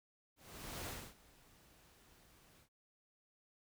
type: noise with ADSR envelope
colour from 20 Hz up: pink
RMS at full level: -44 dBFS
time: 0.36-2.69 s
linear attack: 500 ms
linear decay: 280 ms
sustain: -22 dB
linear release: 78 ms
effects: none